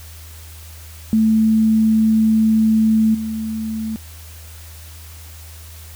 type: tone with level steps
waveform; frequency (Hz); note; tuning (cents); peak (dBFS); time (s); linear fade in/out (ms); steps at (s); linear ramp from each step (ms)
sine; 220; A3; 0; -11 / -21; 1.13-3.96; 0; 3.14; 10
effects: added 80 Hz sine -36 dBFS peak until 5.95 s + white hiss -42 dBFS RMS until 5.95 s